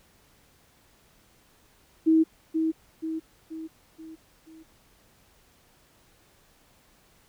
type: tone with echo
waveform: sine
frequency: 320.5 Hz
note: E4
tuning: 49 cents flat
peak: -16 dBFS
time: 2.06-2.24 s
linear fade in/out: 20 ms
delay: 480 ms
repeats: 5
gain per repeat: -6 dB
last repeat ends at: 4.64 s
effects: pink hiss -61 dBFS RMS until 7.28 s